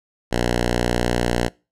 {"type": "tone", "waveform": "5% pulse", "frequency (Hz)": 59.8, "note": "A#1", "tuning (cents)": 45, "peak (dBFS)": -7, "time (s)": [0.31, 1.49], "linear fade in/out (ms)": 20, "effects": ["noise-tail reverb RT60 0.3 s tail -24 dB re dry", "low-pass 10000 Hz 12 dB/octave"]}